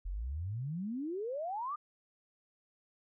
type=exponential sweep; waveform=sine; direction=up; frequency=41.2 to 1244.5 Hz; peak=-35 dBFS; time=0.05-1.76 s; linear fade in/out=10 ms; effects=none